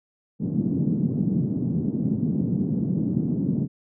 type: band-pass noise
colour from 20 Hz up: white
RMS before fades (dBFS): -24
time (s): 0.39-3.68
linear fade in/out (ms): 50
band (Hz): 140 to 240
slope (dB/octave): 24
effects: none